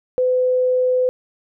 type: tone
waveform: sine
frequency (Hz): 506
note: B4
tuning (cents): +42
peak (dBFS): -14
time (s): 0.18-1.09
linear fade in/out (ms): 0
effects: none